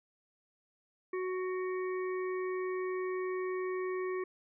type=harmonic tone with a mistuned harmonic; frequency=370 Hz; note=F#4; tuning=in tune; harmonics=1 / 3 / 5 / 6; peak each=-33 / -43 / -47 / -49 dBFS; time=1.13-4.24 s; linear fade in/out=5 ms; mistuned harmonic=6; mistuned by=+21 cents; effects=none